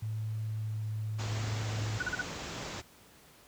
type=tone with pitch glide; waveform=sine; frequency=109 to 107.93 Hz; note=A2 to A2; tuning=-16 to -33 cents; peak=-32 dBFS; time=0.02-1.98 s; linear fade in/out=5 ms; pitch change=-17 cents; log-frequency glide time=0.45-0.86 s
type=low-pass noise; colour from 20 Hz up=pink; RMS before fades=-40 dBFS; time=1.18-2.82 s; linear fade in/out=20 ms; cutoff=7600 Hz; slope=96 dB/octave
type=tone bursts; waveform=sine; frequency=1480 Hz; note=F#6; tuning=in tune; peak=-29 dBFS; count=4; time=2-2.215 s; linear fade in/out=5 ms; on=26 ms; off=37 ms
effects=pink hiss -58 dBFS RMS until 3.47 s + high-pass 60 Hz 12 dB/octave